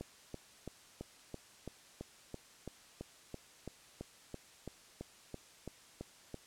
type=click train; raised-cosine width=2 ms; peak=-29 dBFS; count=20; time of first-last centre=0.01-6.343 s; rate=3 Hz; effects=white hiss -60 dBFS RMS until 6.46 s + low-pass 9000 Hz 12 dB/octave